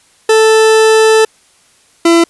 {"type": "tone pair in turn", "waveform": "40% pulse", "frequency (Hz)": [440, 336.2], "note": ["A4", "E4"], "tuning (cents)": [0, 34], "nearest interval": "perfect fourth", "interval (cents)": 466, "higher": "first", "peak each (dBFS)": -4, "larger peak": "neither", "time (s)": [[0.29, 1.25], [2.05, 2.24]], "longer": "first", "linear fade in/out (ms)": 5, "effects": ["white hiss -49 dBFS RMS until 2.29 s", "resampled to 24000 Hz"]}